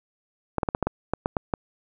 clicks, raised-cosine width 1 ms, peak -9 dBFS, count 10, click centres 0.583 / 0.632 / 0.688 / 0.749 / 0.827 / 0.87 / 1.136 / 1.259 / 1.368 / 1.538 s, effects none

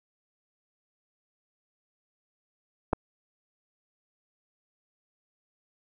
clicks, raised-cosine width 1 ms, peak -21 / -9 dBFS, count 2, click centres 2.929 / 2.932 s, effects none

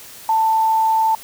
sine tone, 887 Hz, A5, 14 cents sharp, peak -13 dBFS, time 0.29-1.15 s, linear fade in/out 2 ms, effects white hiss -39 dBFS RMS until 1.23 s

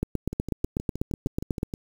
two click trains, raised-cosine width 3 ms, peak -19 / -12 dBFS, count 10 / 14, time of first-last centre 0.33-1.738 / 0.03-1.631 s, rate 6.39 / 8.12 Hz, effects 7-bit

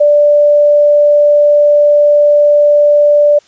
sine tone, 587.3 Hz, D5, in tune, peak -4 dBFS, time 0-3.39 s, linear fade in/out 10 ms, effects white hiss -48 dBFS RMS until 3.47 s + resampled to 16000 Hz

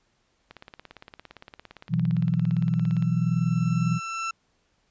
click train, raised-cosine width 0.3 ms, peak -26 dBFS, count 45, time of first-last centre 0.51-3.024 s, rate 17.5 Hz
sine chord, B suspended fourth, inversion none, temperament equal, 123.47 / 164.81 / 185 Hz, B2 / E3 / F#3, 0 / 0 / 0 cents, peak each -26 / -23 / -28 dBFS, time 1.89-4 s, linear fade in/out 50 ms
30% pulse tone with exponential growth, 1338 Hz, E6, 25 cents sharp, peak -24 dBFS, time 2.14-4.31 s, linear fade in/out 5 ms, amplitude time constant 470 ms
effects pink hiss -69 dBFS RMS until 4.9 s + resampled to 16000 Hz

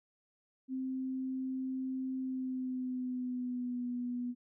sine tone with pitch glide, 261.1 to 245 Hz, C4 to B3, -3 to -14 cents, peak -34 dBFS, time 0.68-4.35 s, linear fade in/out 50 ms, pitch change -111 cents, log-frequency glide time 2.18-3.86 s, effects none

